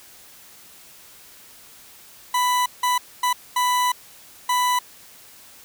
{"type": "tone bursts at uneven times", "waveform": "40% pulse", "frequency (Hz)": 992, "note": "B5", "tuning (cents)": 7, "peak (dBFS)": -17, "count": 5, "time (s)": [[2.34, 2.66], [2.83, 2.98], [3.23, 3.33], [3.56, 3.92], [4.49, 4.79]], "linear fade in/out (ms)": 5, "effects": ["white hiss -47 dBFS RMS until 5.64 s"]}